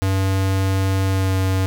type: tone with pitch glide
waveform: square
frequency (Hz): 96 to 94.73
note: G2 to F#2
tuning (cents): -36 to +41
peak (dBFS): -17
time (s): 0.02-1.66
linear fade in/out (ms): 0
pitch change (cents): -23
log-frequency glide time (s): 1.06-1.35
effects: none